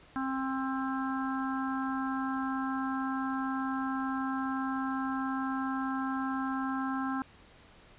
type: harmonic tone with a mistuned harmonic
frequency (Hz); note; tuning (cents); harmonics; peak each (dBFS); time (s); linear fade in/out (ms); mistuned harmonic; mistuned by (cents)
265.8; C4; +27; 1 / 3 / 4 / 5 / 6; -32 / -39 / -39 / -39 / -42; 0.16-7.22; 0; 4; -16
effects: pink hiss -57 dBFS RMS until 7.98 s + resampled to 8000 Hz